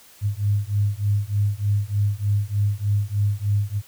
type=beating tone pair; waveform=sine; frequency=100.8 / 104.1 Hz; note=G2 / G#2; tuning=+49 / +5 cents; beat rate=3.3 Hz; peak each=-22 dBFS; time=0.21-3.82 s; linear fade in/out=50 ms; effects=white hiss -50 dBFS RMS until 3.87 s